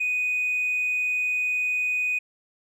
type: tone with hard clipping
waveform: triangle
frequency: 2489 Hz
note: D#7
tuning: in tune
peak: -22 dBFS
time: 0-2.19 s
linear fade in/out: 10 ms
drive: 2 dB
effects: none